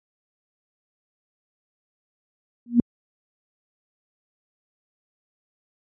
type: tone with exponential growth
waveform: sine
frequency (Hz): 238.2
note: A#3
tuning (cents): +38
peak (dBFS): -8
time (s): 2.66-2.8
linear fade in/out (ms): 2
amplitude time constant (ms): 29
effects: high-pass 80 Hz 12 dB/octave